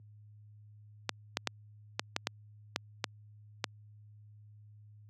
clicks, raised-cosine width 0.2 ms, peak -12 dBFS, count 9, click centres 1.093 / 1.371 / 1.473 / 1.995 / 2.164 / 2.271 / 2.761 / 3.042 / 3.642 s, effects added 105 Hz sine -46 dBFS peak until 5.09 s + high-pass 150 Hz 12 dB/octave

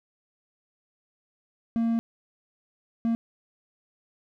triangle tone bursts at uneven times, 229.7 Hz, A#3, 25 cents flat, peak -20 dBFS, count 2, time 1.76-1.99 / 3.05-3.15 s, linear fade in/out 0 ms, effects none

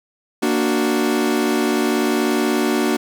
40% pulse chord, Bb augmented, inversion none, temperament equal, 233.1 / 293.7 / 370 Hz, Bb3 / D4 / F#4, 0 / 0 / 0 cents, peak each -20 dBFS, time 0.42-2.97 s, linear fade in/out 10 ms, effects none

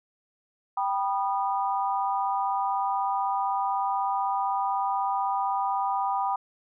sine chord, G augmented, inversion none, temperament just, 784 / 980 / 1225 Hz, G5 / B5 / D#6, 0 / -14 / -27 cents, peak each -27 / -28 / -32 dBFS, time 0.77-6.36 s, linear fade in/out 5 ms, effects none

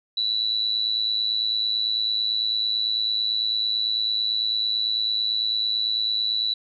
sine tone with amplitude modulation, 3951 Hz, B7, in tune, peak -18 dBFS, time 0.17-6.54 s, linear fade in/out 5 ms, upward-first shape sine, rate 109 Hz, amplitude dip 70%, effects none

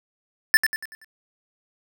square tone with echo, 1760 Hz, A6, in tune, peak -12 dBFS, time 0.54-0.57 s, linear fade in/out 0 ms, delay 95 ms, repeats 5, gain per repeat -7 dB, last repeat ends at 1.045 s, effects none

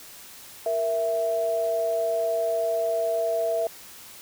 sine tone pair together, 466.2 / 662 Hz, A#4 / E5, 0 / +7 cents, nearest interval tritone, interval 607 cents, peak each -29 / -23 dBFS, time 0.66-3.67 s, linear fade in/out 2 ms, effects white hiss -45 dBFS RMS until 4.21 s

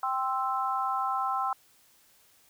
sine chord, C major, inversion second, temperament equal, 784 / 1046.5 / 1318.5 Hz, G5 / C6 / E6, 0 / 0 / 0 cents, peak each -31 dBFS, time 0.03-1.53 s, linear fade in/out 2 ms, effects white hiss -62 dBFS RMS until 2.49 s

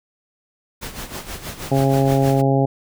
pink noise with tremolo, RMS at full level -29 dBFS, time 0.81-2.42 s, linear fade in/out 20 ms, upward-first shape sine, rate 6.3 Hz, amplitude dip 70%
harmonic tone, 136 Hz, C#3, 33 cents flat, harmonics 1 / 2 / 3 / 4 / 5 / 6, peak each -17 / -20 / -22 / -23 / -24 / -25 dBFS, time 1.71-2.66 s, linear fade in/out 10 ms
effects none

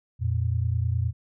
sine tone pair together, 87.31 / 117.07 Hz, F2 / A#2, 0 / +8 cents, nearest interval perfect fourth, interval 508 cents, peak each -25 dBFS, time 0.19-1.13 s, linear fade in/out 50 ms, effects none

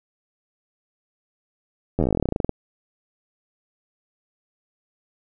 slowing click train, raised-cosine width 2 ms, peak -8 dBFS, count 21, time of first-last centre 1.99-2.493 s, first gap 11 ms, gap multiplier 1.08, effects none

